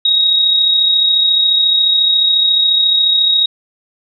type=tone with amplitude modulation; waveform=sine; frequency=3783 Hz; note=A#7; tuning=25 cents sharp; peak=-7 dBFS; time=0.05-3.46 s; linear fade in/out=5 ms; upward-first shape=sine; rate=34.2 Hz; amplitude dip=40%; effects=none